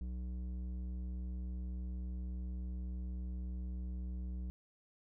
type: tone with low-pass filter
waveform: square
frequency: 61.74 Hz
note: B1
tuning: in tune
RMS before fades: -41 dBFS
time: 0.01-4.5 s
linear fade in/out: 0 ms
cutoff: 210 Hz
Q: 0.87
effects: none